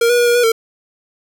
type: tone with pitch steps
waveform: square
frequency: 466.8 / 483.8 / 480.4 / 476.4 / 485.1 / 452.6 Hz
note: A#4 / B4 / B4 / A#4 / B4 / A4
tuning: +2 / -36 / -48 / +38 / -31 / +49 cents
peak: -11 dBFS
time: 0.01-0.52 s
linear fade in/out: 5 ms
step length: 85 ms
effects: none